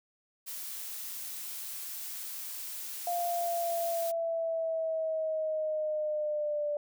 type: noise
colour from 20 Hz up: blue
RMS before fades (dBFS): -40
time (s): 0.46-4.12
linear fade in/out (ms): 20
type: linear sweep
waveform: sine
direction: down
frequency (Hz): 700 to 587.3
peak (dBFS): -29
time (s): 3.07-6.77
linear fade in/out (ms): 2
effects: none